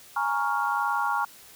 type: chord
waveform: sine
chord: Bb minor seventh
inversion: third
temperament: equal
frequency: 830.6 / 932.3 / 1108.7 / 1396.9 Hz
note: Ab5 / Bb5 / Db6 / F6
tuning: 0 / 0 / 0 / 0 cents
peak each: -29 dBFS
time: 0.16-1.25 s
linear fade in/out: 5 ms
effects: white hiss -50 dBFS RMS until 1.55 s